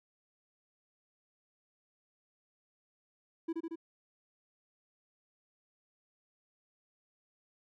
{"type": "tone with echo", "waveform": "triangle", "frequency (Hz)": 329.6, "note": "E4", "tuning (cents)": 0, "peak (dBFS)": -30, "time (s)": [3.48, 3.53], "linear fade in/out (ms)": 10, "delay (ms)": 76, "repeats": 3, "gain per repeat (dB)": -2, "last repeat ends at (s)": 3.758, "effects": []}